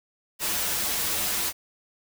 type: noise with comb filter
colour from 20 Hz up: white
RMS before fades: -27 dBFS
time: 0.39-1.53 s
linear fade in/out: 50 ms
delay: 7.6 ms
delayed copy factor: -0.85
effects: none